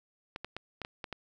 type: clicks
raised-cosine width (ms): 0.3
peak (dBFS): -22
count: 7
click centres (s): 0.361 / 0.446 / 0.566 / 0.817 / 0.849 / 1.042 / 1.127
effects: none